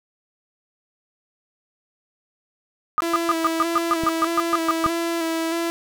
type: tone bursts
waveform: sine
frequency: 1229 Hz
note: D#6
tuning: 22 cents flat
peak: -15 dBFS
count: 13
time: 2.98-4.865 s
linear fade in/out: 0 ms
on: 25 ms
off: 130 ms
type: tone with vibrato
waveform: sawtooth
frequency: 331.6 Hz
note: E4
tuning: 10 cents sharp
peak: -18 dBFS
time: 3.02-5.7 s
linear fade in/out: 0 ms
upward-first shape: square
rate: 1.6 Hz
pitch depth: 24 cents each way
type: clicks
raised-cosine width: 3 ms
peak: -16 dBFS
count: 2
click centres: 4.036 / 4.862 s
effects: none